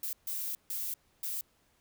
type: noise bursts at uneven times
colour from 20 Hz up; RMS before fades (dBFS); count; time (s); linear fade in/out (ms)
violet; -36; 4; 0.03-0.13 / 0.27-0.55 / 0.7-0.94 / 1.23-1.41; 2
effects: pink hiss -70 dBFS RMS until 1.8 s